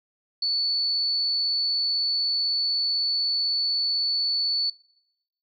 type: tone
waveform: sine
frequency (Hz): 4458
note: C#8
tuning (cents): +9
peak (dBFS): -22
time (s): 0.42-4.7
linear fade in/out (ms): 5
effects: noise-tail reverb RT60 0.9 s tail -21 dB re dry